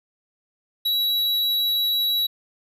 square tone, 3902 Hz, B7, 22 cents flat, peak -20 dBFS, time 0.85-2.27 s, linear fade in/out 10 ms, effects resampled to 32000 Hz

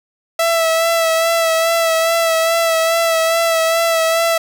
sawtooth tone with vibrato, 659 Hz, E5, 1 cent flat, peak -9 dBFS, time 0.39-4.38 s, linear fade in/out 5 ms, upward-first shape sine, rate 2.4 Hz, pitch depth 28 cents each way, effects 7-bit

